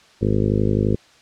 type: harmonic tone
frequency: 51.7 Hz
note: G#1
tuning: 7 cents flat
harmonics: 1 / 2 / 3 / 4 / 5 / 6 / 7 / 8 / 9 / 10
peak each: -27 / -21 / -25 / -23 / -26 / -31 / -25 / -27 / -29 / -34 dBFS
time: 0.21-0.96 s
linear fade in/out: 10 ms
effects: white hiss -51 dBFS RMS until 1.21 s + low-pass 5000 Hz 12 dB/octave